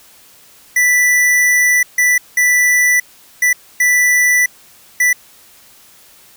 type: tone bursts at uneven times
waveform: square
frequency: 1975.5 Hz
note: B6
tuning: in tune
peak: -10 dBFS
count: 6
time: 0.76-1.83 / 1.98-2.18 / 2.37-3 / 3.42-3.53 / 3.8-4.46 / 5-5.13 s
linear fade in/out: 5 ms
effects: white hiss -45 dBFS RMS until 6.36 s